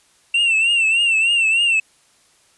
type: tone with vibrato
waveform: triangle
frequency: 2715 Hz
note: F7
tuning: 50 cents flat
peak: -12 dBFS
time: 0.34-1.8 s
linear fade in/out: 5 ms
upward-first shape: triangle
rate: 3.3 Hz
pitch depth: 91 cents each way
effects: white hiss -56 dBFS RMS until 2.57 s + resampled to 24000 Hz